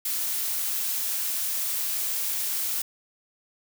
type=noise; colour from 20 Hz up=blue; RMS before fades=-28 dBFS; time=0.05-2.82 s; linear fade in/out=5 ms; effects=none